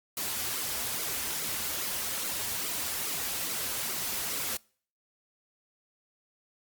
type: noise with flanger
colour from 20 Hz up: white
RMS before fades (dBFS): -33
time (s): 0.17-4.57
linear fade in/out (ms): 2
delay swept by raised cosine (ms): 1.1 to 6.7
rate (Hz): 2.4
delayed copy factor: -0.65
effects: noise-tail reverb RT60 0.5 s tail -26 dB re dry + Opus 48 kbps